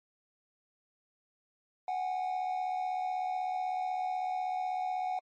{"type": "tone pair together", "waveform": "triangle", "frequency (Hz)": [740, 816.1], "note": ["F#5", "G#5"], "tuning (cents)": [0, -31], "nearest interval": "major second", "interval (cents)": 169, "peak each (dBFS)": [-29, -36], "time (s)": [1.88, 5.19], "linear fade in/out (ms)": 2, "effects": ["tanh soft clip ceiling -24 dBFS", "MP3 32 kbps"]}